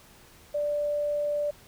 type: tone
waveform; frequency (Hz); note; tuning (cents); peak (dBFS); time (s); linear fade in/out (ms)
sine; 587.3; D5; 0; -25; 0.54-1.51; 10
effects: pink hiss -54 dBFS RMS until 1.67 s